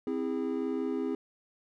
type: chord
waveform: triangle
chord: C augmented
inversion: none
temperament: just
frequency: 261.6 / 327 / 408.8 Hz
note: C4 / E4 / G#4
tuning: 0 / -14 / -27 cents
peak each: -31 / -33 / -32 dBFS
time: 0.07-1.15 s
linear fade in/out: 2 ms
effects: none